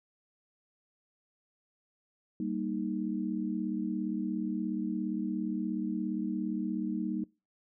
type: chord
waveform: sine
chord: Eb major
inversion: first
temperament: equal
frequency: 196 / 233.1 / 311.1 Hz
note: G3 / Bb3 / Eb4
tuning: 0 / 0 / 0 cents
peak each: -35 / -35 / -35 dBFS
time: 2.4-7.24 s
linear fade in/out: 2 ms
effects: noise-tail reverb RT60 0.3 s tail -24 dB re dry